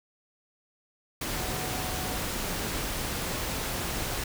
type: tone in noise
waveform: sine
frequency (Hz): 740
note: F#5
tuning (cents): 0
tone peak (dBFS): -41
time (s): 1.36-2.17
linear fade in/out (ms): 5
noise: pink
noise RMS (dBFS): -32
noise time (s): 1.21-4.24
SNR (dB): -12
effects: none